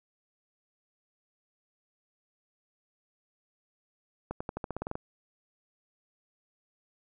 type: accelerating click train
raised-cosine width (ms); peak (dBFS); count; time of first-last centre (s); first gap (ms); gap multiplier
1; -20; 11; 4.31-4.955; 95; 0.91
effects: none